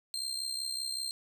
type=tone with amplitude modulation; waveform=30% pulse; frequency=4173 Hz; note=C8; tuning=5 cents flat; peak=-28 dBFS; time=0.14-1.11 s; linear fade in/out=0 ms; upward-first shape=sine; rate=65.3 Hz; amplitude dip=65%; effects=none